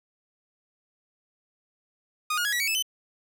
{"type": "tone with pitch steps", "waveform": "sawtooth", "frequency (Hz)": [1234, 1434, 1666.3, 1936.4, 2250, 2615, 3038], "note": ["D#6", "F6", "G#6", "B6", "C#7", "E7", "F#7"], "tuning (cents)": [-15, 45, 5, -35, 25, -15, 45], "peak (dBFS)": -21, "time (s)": [2.3, 2.825], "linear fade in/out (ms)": 5, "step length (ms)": 75, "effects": []}